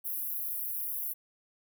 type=high-pass noise; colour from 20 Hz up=pink; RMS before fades=-35 dBFS; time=0.04-1.14 s; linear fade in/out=20 ms; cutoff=11000 Hz; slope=96 dB/octave; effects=none